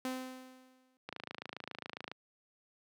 sawtooth tone with exponential decay, 257.7 Hz, C4, 26 cents flat, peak -30 dBFS, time 0.05-0.97 s, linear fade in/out 0 ms, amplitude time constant 200 ms
click train, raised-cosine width 0.3 ms, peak -25 dBFS, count 29, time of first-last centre 1.09-2.116 s, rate 27.3 Hz
effects high-pass 150 Hz 12 dB/octave

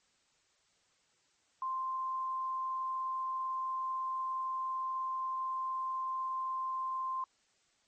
sine tone, 1046 Hz, C6, 1 cent flat, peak -33 dBFS, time 1.62-7.24 s, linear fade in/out 2 ms, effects white hiss -72 dBFS RMS until 7.87 s + MP3 32 kbps

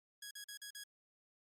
10% pulse tone bursts, 1661.2 Hz, G#6, in tune, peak -38 dBFS, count 5, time 0.22-0.838 s, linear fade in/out 5 ms, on 90 ms, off 42 ms, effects MP3 96 kbps

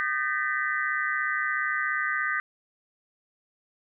sine tone cluster, 1221 / 1545 / 1741 / 1855 / 1992 Hz, D#6 / G6 / A6 / A#6 / B6, -33 / -26 / -19 / -9 / +14 cents, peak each -31 / -29 / -36 / -32 / -32 dBFS, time 0-2.4 s, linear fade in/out 0 ms, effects none

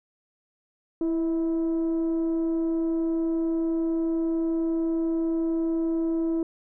sine tone with frequency modulation, 329.6 Hz, E4, in tune, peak -21 dBFS, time 1.01-6.43 s, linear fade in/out 2 ms, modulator 314 Hz, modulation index 0.28, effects tanh soft clip ceiling -20 dBFS

